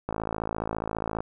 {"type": "click train", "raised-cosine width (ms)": 1, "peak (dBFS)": -15, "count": 62, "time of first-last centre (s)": [0.09, 1.205], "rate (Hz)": 54.7, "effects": []}